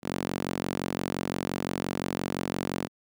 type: tone with high-pass filter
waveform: sawtooth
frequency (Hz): 45.79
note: F#1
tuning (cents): -17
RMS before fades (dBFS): -32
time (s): 0.02-2.89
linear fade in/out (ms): 50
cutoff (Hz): 220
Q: 1.4
effects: none